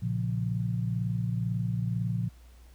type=chord; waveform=sine; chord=Bb minor; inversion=none; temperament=equal; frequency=116.54 / 138.59 / 174.61 Hz; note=Bb2 / Db3 / F3; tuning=0 / 0 / 0 cents; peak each=-29 / -35 / -32 dBFS; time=0.02-2.29 s; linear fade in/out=10 ms; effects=added 60 Hz sine -50 dBFS peak until 2.74 s + pink hiss -62 dBFS RMS until 2.74 s